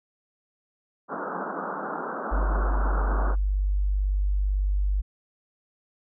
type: band-pass noise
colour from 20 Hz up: white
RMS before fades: -32 dBFS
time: 1.08-3.36 s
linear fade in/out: 50 ms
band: 170 to 1500 Hz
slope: 96 dB/octave
type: tone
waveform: sine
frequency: 49 Hz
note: G1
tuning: in tune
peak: -21 dBFS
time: 2.31-5.02 s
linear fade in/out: 20 ms
effects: none